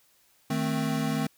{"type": "chord", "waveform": "square", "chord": "A diminished", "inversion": "second", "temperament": "equal", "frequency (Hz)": [155.56, 220, 261.6], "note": ["Eb3", "A3", "C4"], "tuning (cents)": [0, 0, 0], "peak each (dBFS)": [-31, -31, -31], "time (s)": [0.5, 1.27], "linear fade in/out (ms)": 5, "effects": ["white hiss -64 dBFS RMS until 1.37 s"]}